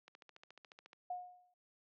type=click train; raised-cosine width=0.2 ms; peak=-37 dBFS; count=13; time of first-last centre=0.08-0.931 s; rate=14.1 Hz
type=tone with exponential decay; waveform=sine; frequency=721 Hz; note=F#5; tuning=45 cents flat; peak=-36 dBFS; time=1.1-1.54 s; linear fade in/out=5 ms; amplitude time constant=95 ms
effects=high-pass 400 Hz 12 dB/octave + low-pass 4000 Hz 12 dB/octave

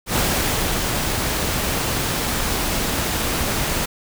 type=noise with ADSR envelope; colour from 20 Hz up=pink; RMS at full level=-19 dBFS; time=0.06-3.86 s; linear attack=95 ms; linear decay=590 ms; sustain=-3 dB; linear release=12 ms; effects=none

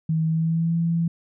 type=tone with pitch glide; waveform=sine; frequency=160 to 167.37 Hz; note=D#3 to E3; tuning=+49 to +27 cents; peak=-19 dBFS; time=0.09-1.08 s; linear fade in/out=5 ms; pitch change=+78 cents; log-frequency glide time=0.26-0.76 s; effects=none

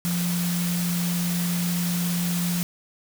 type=tone in noise; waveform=sine; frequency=174.61 Hz; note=F3; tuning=in tune; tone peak=-23 dBFS; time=0.05-2.63 s; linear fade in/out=0 ms; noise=white; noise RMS=-31 dBFS; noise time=0.05-2.63 s; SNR=+5 dB; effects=none

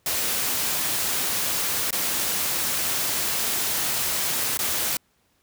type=noise with dropouts; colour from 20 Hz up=white; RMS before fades=-25 dBFS; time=0.06-4.97 s; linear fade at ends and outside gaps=2 ms; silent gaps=1.907-1.927 / 4.573-4.59 s; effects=pink hiss -66 dBFS RMS until 5.42 s + high-pass 60 Hz 12 dB/octave

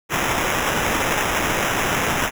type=noise with sample-and-hold; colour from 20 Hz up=white; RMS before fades=-21 dBFS; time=0.09-2.31 s; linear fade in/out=50 ms; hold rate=4410 Hz; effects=none

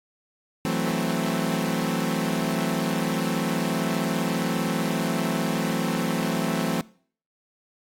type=chord; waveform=sawtooth; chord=F# half-diminished seventh; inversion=third; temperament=equal; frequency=164.81 / 185 / 220 / 261.6 Hz; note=E3 / F#3 / A3 / C4; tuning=0 / 0 / 0 / 0 cents; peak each=-25 dBFS; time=0.65-6.81 s; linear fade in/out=0 ms; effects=noise-tail reverb RT60 0.5 s tail -22 dB re dry + AAC 64 kbps

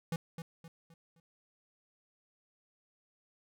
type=tone with echo; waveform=square; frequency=165.7 Hz; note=E3; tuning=9 cents sharp; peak=-33 dBFS; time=0.12-0.16 s; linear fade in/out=2 ms; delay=260 ms; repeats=4; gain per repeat=-8 dB; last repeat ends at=1.2 s; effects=none

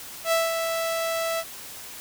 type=tone with ADSR envelope; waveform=sawtooth; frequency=659.3 Hz; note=E5; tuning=in tune; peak=-15 dBFS; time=0.24-1.44 s; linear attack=80 ms; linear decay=180 ms; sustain=-6 dB; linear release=49 ms; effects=white hiss -40 dBFS RMS until 2 s

